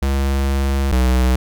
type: tone pair in turn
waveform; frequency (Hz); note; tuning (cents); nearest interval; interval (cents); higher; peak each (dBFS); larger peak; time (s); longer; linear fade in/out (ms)
square; 68.3 / 63.36; C#2 / B1; -25 / +45; minor second; 130; first; -16 / -13; second; 0.02-0.92 / 0.92-1.36; first; 5
effects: none